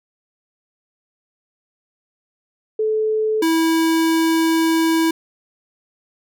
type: tone pair in turn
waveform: sine / square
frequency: 434.2 / 325.8 Hz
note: A4 / E4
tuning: -23 / -20 cents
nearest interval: perfect fourth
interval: 497 cents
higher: first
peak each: -16 / -15 dBFS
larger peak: second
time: 2.79-3.42 / 3.42-5.11 s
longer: second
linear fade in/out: 5 ms
effects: none